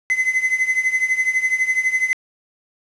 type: tone with tremolo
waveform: triangle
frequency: 2040 Hz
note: C7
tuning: 44 cents flat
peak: -11 dBFS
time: 0.1-2.13 s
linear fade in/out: 0 ms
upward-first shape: triangle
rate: 12 Hz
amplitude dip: 85%
effects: resampled to 24000 Hz + 7-bit